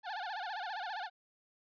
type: tone with vibrato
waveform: 30% pulse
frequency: 792 Hz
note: G5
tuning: 18 cents sharp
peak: -35 dBFS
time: 0.03-1.1 s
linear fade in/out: 50 ms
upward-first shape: sine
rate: 15 Hz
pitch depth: 200 cents each way
effects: resampled to 11025 Hz